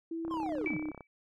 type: tone with pitch glide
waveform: sine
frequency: 329.6 to 307.5 Hz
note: E4 to D#4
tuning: 0 to -20 cents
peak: -34 dBFS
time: 0.11-0.91 s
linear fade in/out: 5 ms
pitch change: -120 cents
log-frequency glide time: 0.27-0.55 s
type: click train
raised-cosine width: 1 ms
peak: -31 dBFS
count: 26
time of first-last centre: 0.25-1.008 s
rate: 33 Hz
type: linear sweep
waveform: triangle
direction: down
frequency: 1100 to 118 Hz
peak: -33 dBFS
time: 0.3-0.78 s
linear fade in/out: 20 ms
type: tone with exponential decay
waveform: sine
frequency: 2300 Hz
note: D7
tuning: 37 cents flat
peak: -30 dBFS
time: 0.66-1.07 s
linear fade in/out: 1 ms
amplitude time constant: 88 ms
effects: none